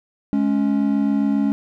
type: tone pair together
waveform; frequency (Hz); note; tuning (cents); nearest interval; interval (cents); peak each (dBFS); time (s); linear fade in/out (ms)
triangle; 210.5 / 277.9; G#3 / C#4; +24 / +4; perfect fourth; 480; -17; 0.33-1.52; 0
effects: none